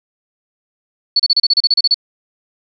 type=tone bursts; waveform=sine; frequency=4435 Hz; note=C#8; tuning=in tune; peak=-8 dBFS; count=12; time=1.16-1.944 s; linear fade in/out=5 ms; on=36 ms; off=32 ms; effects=none